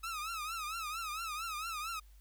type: tone with vibrato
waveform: sawtooth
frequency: 1284 Hz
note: E6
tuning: 46 cents flat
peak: -34 dBFS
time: 0.03-2 s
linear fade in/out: 10 ms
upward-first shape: triangle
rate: 4.4 Hz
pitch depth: 140 cents each way
effects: added 50 Hz sine -55 dBFS peak until 2.2 s + white hiss -70 dBFS RMS until 2.2 s